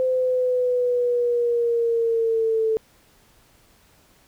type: linear sweep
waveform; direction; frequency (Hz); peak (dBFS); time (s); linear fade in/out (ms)
sine; down; 516 to 440; -18; 0-2.77; 0
effects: pink hiss -57 dBFS RMS until 4.27 s